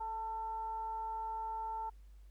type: tone with frequency modulation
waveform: sine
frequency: 890 Hz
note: A5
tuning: 20 cents sharp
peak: -37 dBFS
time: 0-1.9 s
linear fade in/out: 10 ms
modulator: 453 Hz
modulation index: 0.28
effects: added 50 Hz sine -53 dBFS peak until 2.3 s + pink hiss -75 dBFS RMS until 2.3 s